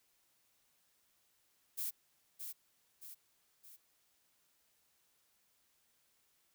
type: noise with echo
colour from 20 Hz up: violet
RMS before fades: -39 dBFS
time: 1.77-1.91 s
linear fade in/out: 20 ms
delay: 620 ms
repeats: 3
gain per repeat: -6 dB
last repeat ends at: 3.77 s
effects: white hiss -75 dBFS RMS until 6.54 s